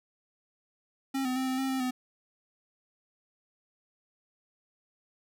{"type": "tone with pitch steps", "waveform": "square", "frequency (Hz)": [269.4, 254.4, 261.3, 259.3, 266.5, 263.4, 253.4], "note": ["C#4", "C4", "C4", "C4", "C4", "C4", "B3"], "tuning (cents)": [-49, -48, -2, -15, 32, 12, 45], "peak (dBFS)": -29, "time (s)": [1.14, 1.91], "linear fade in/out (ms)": 10, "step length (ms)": 110, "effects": []}